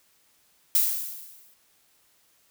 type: noise with exponential decay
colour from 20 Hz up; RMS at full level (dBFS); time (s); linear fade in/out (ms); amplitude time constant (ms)
violet; -19; 0.75-1.54; 1; 170
effects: white hiss -64 dBFS RMS until 2.5 s